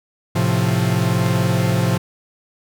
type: chord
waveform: 45% pulse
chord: F major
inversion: first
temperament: equal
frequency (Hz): 110 / 130.81 / 174.61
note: A2 / C3 / F3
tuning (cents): 0 / 0 / 0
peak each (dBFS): -20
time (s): 0.35-1.98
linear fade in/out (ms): 10
effects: none